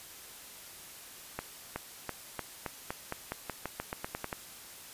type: accelerating click train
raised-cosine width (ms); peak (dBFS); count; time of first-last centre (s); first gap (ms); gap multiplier
0.5; -19; 16; 1.39-4.328; 370; 0.9
effects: white hiss -49 dBFS RMS until 4.93 s + resampled to 32000 Hz